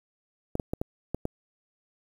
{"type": "clicks", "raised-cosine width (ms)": 2, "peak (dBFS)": -15, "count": 6, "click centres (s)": [0.554, 0.598, 0.735, 0.815, 1.146, 1.254], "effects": ["8-bit"]}